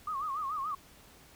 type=tone with vibrato; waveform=sine; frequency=1165 Hz; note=D6; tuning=14 cents flat; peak=-32 dBFS; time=0.07-0.75 s; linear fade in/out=5 ms; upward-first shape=sine; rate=6.9 Hz; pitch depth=150 cents each way; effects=pink hiss -57 dBFS RMS until 1.35 s